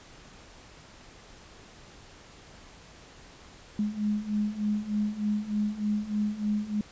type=beating tone pair; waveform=sine; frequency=207.7 / 211 Hz; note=G#3 / G#3; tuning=0 / +28 cents; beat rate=3.3 Hz; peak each=-31 / -28 dBFS; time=3.79-6.81 s; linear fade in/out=2 ms; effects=pink hiss -51 dBFS RMS until 6.91 s + resampled to 16000 Hz